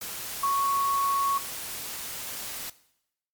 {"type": "tone in noise", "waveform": "sine", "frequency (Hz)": 1108.7, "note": "C#6", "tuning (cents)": 0, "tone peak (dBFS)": -22, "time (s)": [0.43, 1.38], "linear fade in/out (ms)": 5, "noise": "white", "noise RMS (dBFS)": -36, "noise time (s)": [0.01, 2.7], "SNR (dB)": 11, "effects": ["noise-tail reverb RT60 0.8 s tail -18 dB re dry", "MP3 96 kbps"]}